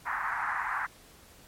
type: band-pass noise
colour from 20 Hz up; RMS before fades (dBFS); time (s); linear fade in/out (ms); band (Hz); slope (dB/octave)
pink; -32; 0.05-0.87; 20; 870 to 1900; 48
effects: pink hiss -55 dBFS RMS until 1.47 s + MP3 64 kbps